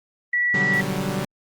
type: tone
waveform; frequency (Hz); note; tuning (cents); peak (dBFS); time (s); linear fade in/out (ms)
sine; 1946; B6; -26; -18; 0.33-0.81; 5
type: chord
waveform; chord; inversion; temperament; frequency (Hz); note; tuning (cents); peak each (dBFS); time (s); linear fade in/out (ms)
sawtooth; G major seventh; first; equal; 123.47 / 146.83 / 185 / 196; B2 / D3 / F#3 / G3; 0 / 0 / 0 / 0; -29 / -25 / -24 / -24; 0.54-1.25; 5
effects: Opus 24 kbps